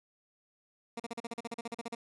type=tone bursts; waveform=15% pulse; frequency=233.1 Hz; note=A#3; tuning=in tune; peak=-30 dBFS; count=15; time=0.97-1.95 s; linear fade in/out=5 ms; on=28 ms; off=40 ms; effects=resampled to 24000 Hz